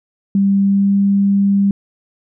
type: tone with pitch glide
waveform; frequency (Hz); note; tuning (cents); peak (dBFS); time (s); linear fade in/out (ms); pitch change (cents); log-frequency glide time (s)
sine; 197.4 to 198.77; G3 to G3; +12 to +24; -10; 0.35-1.71; 2; +12; 0.62-0.94
effects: none